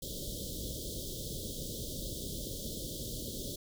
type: band-stop noise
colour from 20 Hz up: pink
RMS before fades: -40 dBFS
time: 0.02-3.56 s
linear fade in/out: 5 ms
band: 600 to 3200 Hz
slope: 96 dB/octave
effects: none